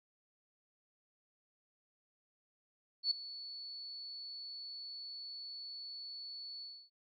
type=tone with ADSR envelope; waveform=sine; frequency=4435 Hz; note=C#8; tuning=in tune; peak=-27 dBFS; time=3.03-6.9 s; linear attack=81 ms; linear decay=4 ms; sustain=-17 dB; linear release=280 ms; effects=none